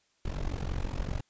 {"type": "noise with amplitude modulation", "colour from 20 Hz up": "brown", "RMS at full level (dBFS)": -29, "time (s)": [0.25, 1.21], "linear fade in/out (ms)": 5, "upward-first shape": "sine", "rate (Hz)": 45.5, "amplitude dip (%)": 90, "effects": ["white hiss -71 dBFS RMS until 1.29 s", "resampled to 16000 Hz"]}